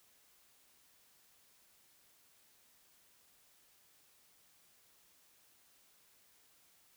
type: silence
effects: white hiss -68 dBFS RMS until 6.96 s